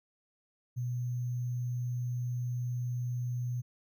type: tone with sample-and-hold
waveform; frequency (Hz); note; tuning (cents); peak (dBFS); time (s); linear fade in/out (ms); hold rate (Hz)
sine; 122.4; B2; -15; -31; 0.76-3.62; 20; 6300
effects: none